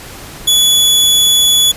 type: tone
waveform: sawtooth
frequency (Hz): 3416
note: G#7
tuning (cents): +48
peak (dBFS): -4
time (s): 0.47-1.72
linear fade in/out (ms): 10
effects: pink hiss -31 dBFS RMS until 1.76 s + resampled to 32000 Hz